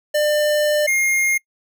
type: tone pair in turn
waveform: square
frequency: 598 / 2131 Hz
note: D5 / C7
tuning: +31 / +31 cents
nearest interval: octave + minor seventh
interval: 2200 cents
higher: second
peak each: -16 dBFS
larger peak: neither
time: 0.14-0.87 / 0.87-1.38 s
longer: first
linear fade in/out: 10 ms
effects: noise-tail reverb RT60 0.1 s tail -25 dB re dry